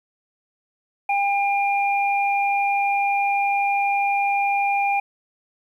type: tone pair together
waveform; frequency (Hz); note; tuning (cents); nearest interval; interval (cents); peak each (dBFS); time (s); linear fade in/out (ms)
sine; 801.6 / 2402; G5 / D7; +38 / +38; octave + perfect fifth; 1900; -19 / -24; 1.09-5; 5
effects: 9-bit